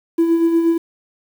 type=tone with tremolo; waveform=triangle; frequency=332.8 Hz; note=E4; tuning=17 cents sharp; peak=-7 dBFS; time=0.18-0.78 s; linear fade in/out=10 ms; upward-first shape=sine; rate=8.4 Hz; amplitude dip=55%; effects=tanh soft clip ceiling -7 dBFS + 7-bit